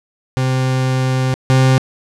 40% pulse tone pair in turn, 130 / 130.98 Hz, C3 / C3, -11 / +2 cents, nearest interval unison, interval 13 cents, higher second, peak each -13 / -8 dBFS, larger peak second, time 0.37-1.34 / 1.5-1.78 s, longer first, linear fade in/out 0 ms, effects low-pass 8000 Hz 12 dB/octave

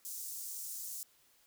pink high-pass noise, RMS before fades -43 dBFS, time 0.05-1.03 s, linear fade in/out 0 ms, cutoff 6500 Hz, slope 24 dB/octave, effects white hiss -68 dBFS RMS until 1.46 s

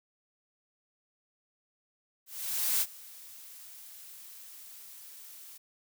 blue noise with ADSR envelope, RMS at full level -27 dBFS, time 2.26-5.58 s, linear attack 550 ms, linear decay 50 ms, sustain -22 dB, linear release 10 ms, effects none

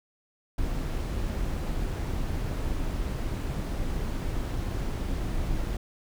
brown noise with amplitude modulation, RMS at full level -28 dBFS, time 0.58-5.77 s, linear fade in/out 5 ms, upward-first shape sine, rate 295 Hz, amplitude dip 35%, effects none

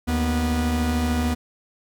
45% pulse tone pair together, 76.79 / 243.8 Hz, D#2 / B3, -22 / -22 cents, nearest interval octave + minor sixth, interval 2000 cents, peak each -23 dBFS, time 0.07-1.35 s, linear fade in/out 20 ms, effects none

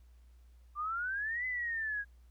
sine exponential two-way sweep, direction up then down, 1169 to 2035 to 1631 Hz, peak -33 dBFS, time 0.75-2.05 s, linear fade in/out 50 ms, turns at 1.46 s, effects added 60 Hz sine -56 dBFS peak until 2.3 s + pink hiss -75 dBFS RMS until 2.3 s

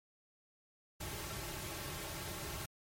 pink noise with comb filter, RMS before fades -43 dBFS, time 1-2.66 s, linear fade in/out 10 ms, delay 4.1 ms, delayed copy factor -0.7, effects MP3 64 kbps

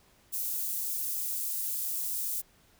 white high-pass noise, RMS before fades -33 dBFS, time 0.32-2.42 s, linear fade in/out 20 ms, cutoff 9500 Hz, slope 12 dB/octave, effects pink hiss -63 dBFS RMS until 2.79 s

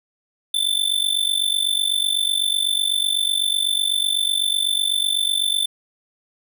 square tone with amplitude modulation, 3531 Hz, A7, 5 cents sharp, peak -15 dBFS, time 0.54-5.66 s, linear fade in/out 5 ms, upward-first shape sine, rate 48 Hz, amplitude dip 85%, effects none

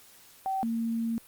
sine tone pair in turn, 770 / 228.9 Hz, G5 / A#3, -31 / -31 cents, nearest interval octave + major sixth, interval 2100 cents, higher first, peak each -27 dBFS, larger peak neither, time 0.46-0.63 / 0.63-1.18 s, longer second, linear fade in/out 0 ms, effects white hiss -55 dBFS RMS until 1.27 s + Opus 48 kbps

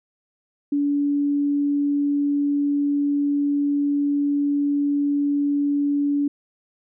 sine tone, 286.7 Hz, D4, 42 cents flat, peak -18 dBFS, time 0.72-6.28 s, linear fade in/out 5 ms, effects none

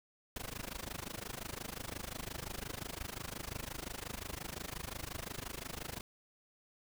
pink noise with amplitude modulation, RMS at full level -40 dBFS, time 0.36-6.01 s, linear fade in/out 2 ms, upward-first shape sine, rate 25.7 Hz, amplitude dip 95%, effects none

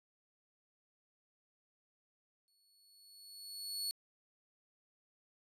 sawtooth tone with exponential growth, 4400 Hz, C#8, 14 cents flat, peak -32 dBFS, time 2.48-3.91 s, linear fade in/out 0 ms, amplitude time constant 310 ms, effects resampled to 32000 Hz

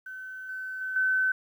sine tone with level steps, 1523 Hz, F#6, 50 cents sharp, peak -37 / -33 / -30 / -22 dBFS, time 0.06-1.32 s, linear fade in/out 5 ms, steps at 0.49 / 0.81 / 0.96 s, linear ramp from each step 2 ms, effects 10-bit

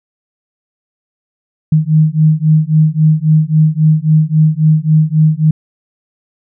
sine beating tone pair, 154 / 157.7 Hz, D#3 / D#3, -17 / +24 cents, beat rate 3.7 Hz, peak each -10 dBFS, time 1.72-5.51 s, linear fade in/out 5 ms, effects none

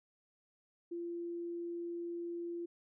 sine tone, 343.1 Hz, F4, 31 cents flat, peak -38 dBFS, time 0.91-2.66 s, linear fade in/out 10 ms, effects none

